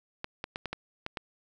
clicks, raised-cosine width 0.3 ms, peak -18 dBFS, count 7, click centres 0.244 / 0.441 / 0.559 / 0.657 / 0.73 / 1.064 / 1.172 s, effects none

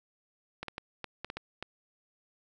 clicks, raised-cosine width 0.3 ms, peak -21 dBFS, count 8, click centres 0.63 / 0.683 / 0.781 / 1.043 / 1.246 / 1.301 / 1.37 / 1.626 s, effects none

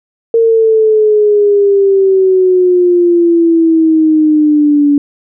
sine exponential sweep, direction down, 459.8 to 285.8 Hz, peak -5 dBFS, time 0.34-4.98 s, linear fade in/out 2 ms, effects none

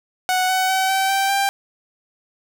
sawtooth tone with pitch steps, 740 / 749.9 / 759.9 / 770.1 / 780.4 / 790.8 Hz, F#5 / F#5 / F#5 / G5 / G5 / G5, 0 / +23 / +46 / -31 / -8 / +15 cents, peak -13 dBFS, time 0.29-1.49 s, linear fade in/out 0 ms, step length 200 ms, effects none

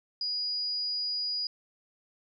sine tone, 4900 Hz, D#8, 27 cents flat, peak -29 dBFS, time 0.21-1.47 s, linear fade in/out 2 ms, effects none

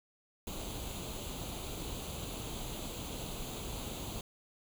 pink noise with comb filter, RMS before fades -41 dBFS, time 0.47-4.21 s, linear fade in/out 2 ms, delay 0.28 ms, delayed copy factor +0.7, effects none

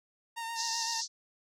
sawtooth tone with vibrato, 918 Hz, A#5, 27 cents flat, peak -32 dBFS, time 0.36-1.02 s, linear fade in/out 20 ms, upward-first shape sine, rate 7.8 Hz, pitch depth 23 cents each way
white band-pass noise, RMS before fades -35 dBFS, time 0.55-1.08 s, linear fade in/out 50 ms, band 4400 to 6300 Hz, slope 48 dB/octave
effects low-pass 12000 Hz 12 dB/octave

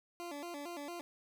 20% pulse tone with vibrato, 315.8 Hz, D#4, 26 cents sharp, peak -37 dBFS, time 0.2-1.01 s, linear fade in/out 0 ms, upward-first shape square, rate 4.4 Hz, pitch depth 160 cents each way, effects none

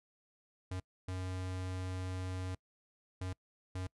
square tone bursts at uneven times, 92.5 Hz, F#2, in tune, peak -38 dBFS, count 4, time 0.71-0.8 / 1.08-2.55 / 3.21-3.33 / 3.75-3.87 s, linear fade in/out 5 ms, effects noise-tail reverb RT60 0.1 s tail -25 dB re dry + resampled to 24000 Hz

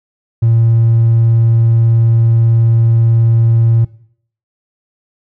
triangle tone, 114.8 Hz, A#2, 26 cents flat, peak -4 dBFS, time 0.42-3.85 s, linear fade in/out 10 ms, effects noise-tail reverb RT60 0.6 s tail -21 dB re dry + tanh soft clip ceiling -2 dBFS

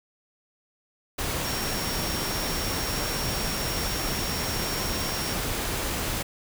sine tone in noise, 5550 Hz, F8, 12 cents flat, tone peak -34 dBFS, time 1.44-5.34 s, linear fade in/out 10 ms, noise pink, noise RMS -29 dBFS, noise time 1.18-6.23 s, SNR -8 dB, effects none

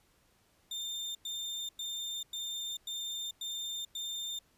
35% pulse tone bursts, 3607 Hz, A7, 42 cents sharp, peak -34 dBFS, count 7, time 0.71-4.39 s, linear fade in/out 5 ms, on 440 ms, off 100 ms, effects pink hiss -69 dBFS RMS until 4.57 s + resampled to 32000 Hz

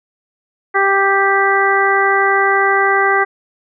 harmonic tone, 393 Hz, G4, 4 cents sharp, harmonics 1 / 2 / 3 / 4 / 5, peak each -17 / -17 / -17 / -17 / -17 dBFS, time 0.74-3.25 s, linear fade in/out 20 ms, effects none

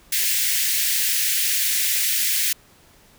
white high-pass noise, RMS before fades -21 dBFS, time 0.12-2.53 s, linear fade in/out 5 ms, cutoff 1700 Hz, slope 48 dB/octave, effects pink hiss -53 dBFS RMS until 3.18 s

